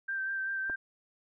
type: tone with vibrato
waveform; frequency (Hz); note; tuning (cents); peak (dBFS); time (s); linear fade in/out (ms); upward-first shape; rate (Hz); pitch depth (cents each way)
sine; 1568; G6; 0; -31; 0.08-0.76; 10; sine; 5.2; 21
type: clicks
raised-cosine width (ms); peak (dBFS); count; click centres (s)
1; -30; 2; 0.697 / 0.7
effects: none